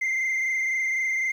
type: tone with frequency modulation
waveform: sine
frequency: 2086 Hz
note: C7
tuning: 6 cents flat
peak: -20 dBFS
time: 0.01-1.32 s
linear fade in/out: 10 ms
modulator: 23.9 Hz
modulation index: 1.9
effects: tanh soft clip ceiling -22 dBFS + 9-bit